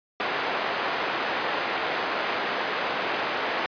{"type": "band-pass noise", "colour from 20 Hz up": "pink", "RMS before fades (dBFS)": -28, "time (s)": [0.2, 3.66], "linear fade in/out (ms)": 0, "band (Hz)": [500, 2600], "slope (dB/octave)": 12, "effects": ["resampled to 11025 Hz"]}